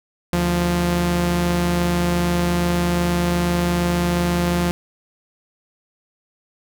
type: tone pair together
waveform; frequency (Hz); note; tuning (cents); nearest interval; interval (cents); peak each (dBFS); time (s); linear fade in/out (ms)
sawtooth; 74.35 / 174.61; D2 / F3; +22 / 0; octave + minor third; 1478; -21 / -14; 0.33-4.71; 0
effects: none

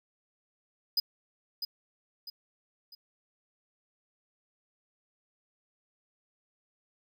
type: tone with echo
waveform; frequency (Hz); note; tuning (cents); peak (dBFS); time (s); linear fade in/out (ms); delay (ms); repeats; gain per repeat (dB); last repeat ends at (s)
square; 4978; D#8; 0; -24; 0.97-1; 5; 650; 3; -8; 2.95
effects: none

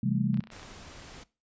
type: chord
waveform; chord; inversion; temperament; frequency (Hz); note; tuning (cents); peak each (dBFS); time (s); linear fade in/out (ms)
sine; A minor seventh; first; just; 132 / 165 / 198 / 220; C3 / E3 / G3 / A3; +16 / +2 / +18 / 0; -29 / -33 / -29 / -31; 0.03-0.4; 5
type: clicks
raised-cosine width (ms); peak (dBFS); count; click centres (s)
0.3; -32; 10; 0.343 / 0.373 / 0.406 / 0.439 / 0.472 / 0.503 / 0.534 / 0.565 / 0.596 / 0.63
type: noise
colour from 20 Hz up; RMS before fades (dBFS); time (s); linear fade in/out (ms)
pink; -47; 0.51-1.24; 10
effects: noise-tail reverb RT60 0.3 s tail -20 dB re dry + resampled to 16000 Hz

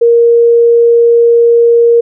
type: tone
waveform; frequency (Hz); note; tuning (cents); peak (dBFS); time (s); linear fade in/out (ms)
sine; 468.7; A#4; +9; -3; 0.01-2.01; 10
effects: none

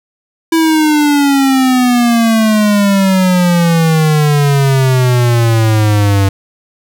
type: exponential sweep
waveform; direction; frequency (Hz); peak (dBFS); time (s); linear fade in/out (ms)
square; down; 329.6 to 97; -8; 0.52-6.29; 5
effects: none

